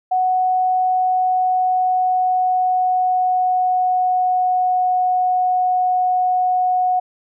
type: tone with pitch glide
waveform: sine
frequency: 740 to 733.2 Hz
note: F#5 to F#5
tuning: 0 to -16 cents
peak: -14 dBFS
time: 0.11-7 s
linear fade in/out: 10 ms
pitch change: -16 cents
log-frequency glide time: 0.84-4.94 s
effects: none